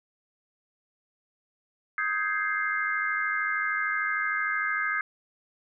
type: chord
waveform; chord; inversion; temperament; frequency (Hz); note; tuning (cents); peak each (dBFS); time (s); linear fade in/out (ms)
sine; Ab major seventh; second; equal with one note detuned; 1254.6 / 1568 / 1661.2 / 2093; Eb6 / G6 / Ab6 / C7; +14 / 0 / 0 / 0; -31; 1.98-5.01; 2
effects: none